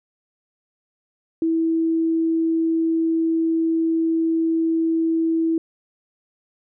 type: tone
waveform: sine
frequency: 326.6 Hz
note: E4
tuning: 16 cents flat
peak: -17 dBFS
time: 1.42-5.58 s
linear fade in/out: 2 ms
effects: none